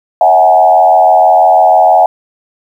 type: tone with frequency modulation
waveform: sine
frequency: 740 Hz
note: F#5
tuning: in tune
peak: -3 dBFS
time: 0.21-2.06 s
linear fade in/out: 2 ms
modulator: 86.1 Hz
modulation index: 1.2
effects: 7-bit